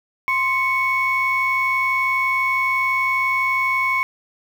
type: tone pair together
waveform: sine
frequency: 1046.5 / 2217 Hz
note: C6 / C#7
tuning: 0 / 0 cents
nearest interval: octave + minor second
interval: 1300 cents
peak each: -20 / -18 dBFS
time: 0.28-4.03 s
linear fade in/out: 0 ms
effects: tanh soft clip ceiling -10 dBFS + 7-bit